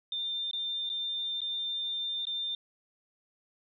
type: tone with dropouts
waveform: sine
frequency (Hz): 3597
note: A7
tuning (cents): +37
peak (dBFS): -31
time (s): 0.12-2.55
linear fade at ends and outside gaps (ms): 2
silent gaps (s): 0.512-0.532 / 0.893-0.899 / 1.406-1.416 / 2.253-2.269
effects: none